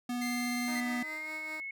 square tone with vibrato, 244.2 Hz, B3, 19 cents flat, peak -33 dBFS, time 0.09-1.03 s, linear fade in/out 5 ms, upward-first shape triangle, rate 19 Hz, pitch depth 11 cents each way
sawtooth tone, 2093 Hz, C7, in tune, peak -33 dBFS, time 0.21-0.81 s, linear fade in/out 10 ms
10% pulse tone with tremolo, 311.1 Hz, D#4, in tune, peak -34 dBFS, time 0.68-1.6 s, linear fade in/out 0 ms, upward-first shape sine, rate 5 Hz, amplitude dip 45%
sine tone with pitch glide, 1996 to 2189 Hz, B6 to C#7, +18 to -22 cents, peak -37 dBFS, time 0.75-1.71 s, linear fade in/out 5 ms, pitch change +160 cents, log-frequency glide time 1.01-1.31 s
effects none

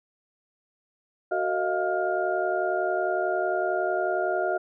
sine tone cluster, 372.4 / 457.2 / 629 / 700 / 1412 Hz, F#4 / A#4 / D#5 / F5 / F6, +11 / -34 / +19 / +4 / +19 cents, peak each -29 / -36 / -28 / -28 / -32 dBFS, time 1.31-4.58 s, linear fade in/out 10 ms, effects none

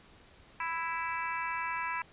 harmonic tone, 330.5 Hz, E4, 5 cents sharp, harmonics 3 / 4 / 5 / 6 / 7 / 8, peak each -35 / -41 / -40 / -42 / -41 / -43 dBFS, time 0.6-2.02 s, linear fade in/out 2 ms, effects pink hiss -58 dBFS RMS until 2.12 s + resampled to 8000 Hz

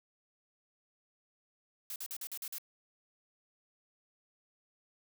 blue noise bursts, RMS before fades -41 dBFS, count 7, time 1.9-2.583 s, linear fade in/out 2 ms, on 59 ms, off 45 ms, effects none

